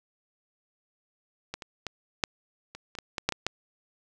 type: clicks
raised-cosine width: 0.2 ms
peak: -17 / -22 / -16 / -6 / -24 / -25 / -17 / -13 / -6 / -15 / -9 dBFS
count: 11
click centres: 1.54 / 1.622 / 1.867 / 2.238 / 2.75 / 2.952 / 2.987 / 3.182 / 3.29 / 3.323 / 3.466 s
effects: none